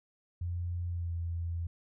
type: tone with pitch glide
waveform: sine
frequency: 87.31 to 84.73 Hz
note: F2 to E2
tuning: 0 to +48 cents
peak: -32 dBFS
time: 0.41-1.67 s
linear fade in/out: 5 ms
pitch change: -52 cents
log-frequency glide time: 0.88-1.13 s
effects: none